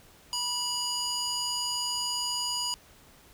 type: tone with band-pass filter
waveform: square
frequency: 975 Hz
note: B5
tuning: 23 cents flat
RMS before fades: -31 dBFS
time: 0.33-2.74 s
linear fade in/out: 0 ms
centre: 5600 Hz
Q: 1.7
effects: pink hiss -56 dBFS RMS until 3.33 s